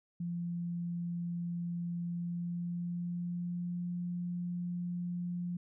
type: tone with pitch glide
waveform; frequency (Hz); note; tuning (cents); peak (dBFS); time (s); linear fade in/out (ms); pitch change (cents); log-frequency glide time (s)
sine; 172.5 to 175.82; F3 to F3; -21 to +12; -34; 0.2-5.57; 5; +33; 2.04-3.89
effects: none